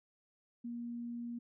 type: tone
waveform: sine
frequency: 237.2 Hz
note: A#3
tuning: 30 cents sharp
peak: -39 dBFS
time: 0.64-1.39 s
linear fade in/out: 10 ms
effects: none